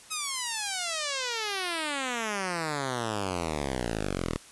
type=exponential sweep; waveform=5% pulse; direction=down; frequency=1288 to 38.33 Hz; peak=-18 dBFS; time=0.1-4.38 s; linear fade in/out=20 ms; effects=white hiss -51 dBFS RMS until 4.51 s + resampled to 24000 Hz